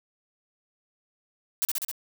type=noise with echo; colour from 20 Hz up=blue; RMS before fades=-25 dBFS; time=1.62-1.65 s; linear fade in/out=0 ms; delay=66 ms; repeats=4; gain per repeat=-2 dB; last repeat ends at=1.914 s; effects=none